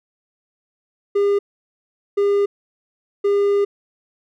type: tone bursts at uneven times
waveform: triangle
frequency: 403.7 Hz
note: G#4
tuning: 49 cents flat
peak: -12 dBFS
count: 3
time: 1.15-1.39 / 2.17-2.46 / 3.24-3.65 s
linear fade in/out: 10 ms
effects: none